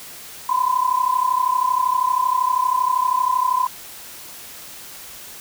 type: tone pair together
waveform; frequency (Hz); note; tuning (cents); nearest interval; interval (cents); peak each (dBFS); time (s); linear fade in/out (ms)
sine; 994 / 1026.7; B5 / C6; +11 / -33; minor second; 56; -19; 0.49-3.67; 5
effects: white hiss -38 dBFS RMS until 5.4 s